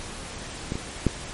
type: clicks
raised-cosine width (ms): 3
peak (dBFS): -15 / -17 / -6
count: 3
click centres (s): 0.721 / 0.755 / 1.067
effects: pink hiss -37 dBFS RMS until 1.33 s + MP3 48 kbps